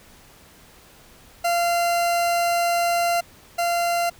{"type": "tone pair in turn", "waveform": "40% pulse", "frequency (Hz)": [690, 690], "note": ["F5", "F5"], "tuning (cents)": [-21, -21], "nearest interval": "unison", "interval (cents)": 0, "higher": "neither", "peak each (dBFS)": [-18, -19], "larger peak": "first", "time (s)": [[1.44, 3.21], [3.58, 4.1]], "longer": "first", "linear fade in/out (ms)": 10, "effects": ["pink hiss -50 dBFS RMS until 4.19 s"]}